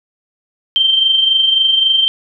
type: tone with amplitude modulation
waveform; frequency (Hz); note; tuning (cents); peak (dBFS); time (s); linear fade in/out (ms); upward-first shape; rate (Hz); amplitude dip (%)
sine; 3136; G7; 0; -7; 0.76-2.08; 0; sine; 23.7; 50
effects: none